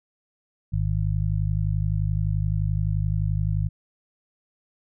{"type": "harmonic tone", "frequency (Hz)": 51.6, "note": "G#1", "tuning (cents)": -10, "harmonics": [1, 2, 3], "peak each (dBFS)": [-26, -24, -27], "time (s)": [0.72, 3.69], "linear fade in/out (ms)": 20, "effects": []}